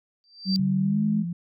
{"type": "tone with exponential growth", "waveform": "sine", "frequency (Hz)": 4676, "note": "D8", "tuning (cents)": -8, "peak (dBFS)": -22, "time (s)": [0.24, 0.56], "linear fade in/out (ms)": 0, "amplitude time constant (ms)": 68}
{"type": "tone with pitch glide", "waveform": "sine", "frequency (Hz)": [190.6, 211.5], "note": ["G3", "G#3"], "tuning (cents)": [-48, 32], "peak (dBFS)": -21, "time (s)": [0.45, 1.25], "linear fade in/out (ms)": 50, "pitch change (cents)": 180, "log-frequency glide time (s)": [0.81, 1.02]}
{"type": "exponential sweep", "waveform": "sine", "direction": "up", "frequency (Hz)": [140, 174.3], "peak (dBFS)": -27, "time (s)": [0.59, 1.33], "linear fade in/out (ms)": 5}
{"effects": []}